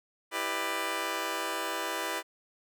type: chord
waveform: 10% pulse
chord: E minor seventh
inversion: none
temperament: just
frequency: 329.6 / 395.6 / 494.4 / 593.3 Hz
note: E4 / G4 / B4 / D5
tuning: 0 / +16 / +2 / +18 cents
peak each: -29 dBFS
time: 0.31-2.23 s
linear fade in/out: 50 ms
effects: none